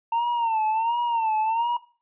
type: tone with vibrato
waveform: triangle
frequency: 910 Hz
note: A#5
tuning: 42 cents flat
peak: -19 dBFS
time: 0.12-1.77 s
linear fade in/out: 5 ms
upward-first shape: sine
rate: 1.4 Hz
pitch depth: 90 cents each way
effects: noise-tail reverb RT60 0.4 s tail -17 dB re dry + resampled to 8000 Hz